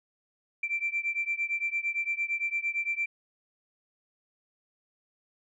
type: beating tone pair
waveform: sine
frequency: 2344 / 2352.8 Hz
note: D7 / D7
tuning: -4 / +3 cents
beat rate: 8.8 Hz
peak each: -30 / -31 dBFS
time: 0.63-3.06 s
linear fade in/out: 5 ms
effects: tanh soft clip ceiling -20 dBFS